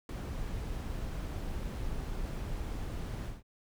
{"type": "noise with ADSR envelope", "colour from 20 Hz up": "brown", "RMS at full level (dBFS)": -33, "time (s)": [0.09, 3.43], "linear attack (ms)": 3, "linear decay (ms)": 6, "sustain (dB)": -4, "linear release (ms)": 180, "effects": []}